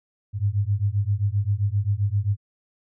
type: beating tone pair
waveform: sine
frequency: 98 / 105.6 Hz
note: G2 / G#2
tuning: 0 / +29 cents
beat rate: 7.6 Hz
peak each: -23 dBFS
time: 0.33-2.37 s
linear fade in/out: 50 ms
effects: none